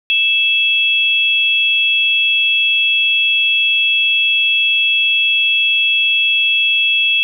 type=tone pair together; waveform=sine; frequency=2637 / 3322 Hz; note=E7 / G#7; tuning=0 / 0 cents; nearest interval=major third; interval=400 cents; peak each=-13 / -15 dBFS; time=0.1-7.23 s; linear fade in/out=0 ms; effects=8-bit